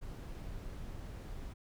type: noise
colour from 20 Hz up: brown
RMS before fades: -44 dBFS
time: 0.01-1.54 s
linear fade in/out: 20 ms
effects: none